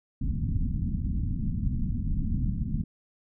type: low-pass noise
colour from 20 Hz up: pink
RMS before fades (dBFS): -28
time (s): 0.21-2.84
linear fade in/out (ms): 5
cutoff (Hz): 250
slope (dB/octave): 48
effects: none